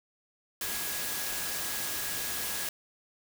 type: tone in noise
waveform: sine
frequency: 1661.2 Hz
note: G#6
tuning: in tune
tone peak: -44 dBFS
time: 0.61-2.69 s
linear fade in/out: 2 ms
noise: white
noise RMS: -34 dBFS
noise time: 0.61-2.69 s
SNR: -13 dB
effects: none